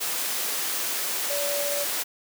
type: tone in noise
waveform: sine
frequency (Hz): 574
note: D5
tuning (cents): -40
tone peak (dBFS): -28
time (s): 1.29-1.85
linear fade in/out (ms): 20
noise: white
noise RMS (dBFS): -28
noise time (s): 0-2.04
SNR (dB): -3
effects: high-pass 300 Hz 12 dB/octave